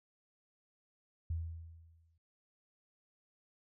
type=tone with exponential decay; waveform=sine; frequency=82.41 Hz; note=E2; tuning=in tune; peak=-32 dBFS; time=1.3-2.18 s; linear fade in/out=5 ms; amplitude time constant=190 ms; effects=none